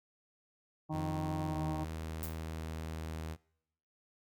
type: harmonic tone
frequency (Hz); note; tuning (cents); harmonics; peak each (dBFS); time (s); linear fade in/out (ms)
155.56; D#3; 0; 1 / 2 / 4 / 5 / 6 / 7; -37 / -40 / -46 / -44 / -47 / -51; 0.89-1.85; 20
type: tone with pitch glide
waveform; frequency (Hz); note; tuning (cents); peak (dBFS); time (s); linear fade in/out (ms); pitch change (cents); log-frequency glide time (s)
sawtooth; 87.6 to 79.87; F2 to D#2; +6 to +46; -35; 0.91-3.37; 50; -160; 1.48-1.57
type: noise with exponential decay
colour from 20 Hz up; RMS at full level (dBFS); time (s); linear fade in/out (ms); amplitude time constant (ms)
violet; -37; 2.23-2.4; 0; 36
effects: noise-tail reverb RT60 0.8 s tail -24 dB re dry + Opus 48 kbps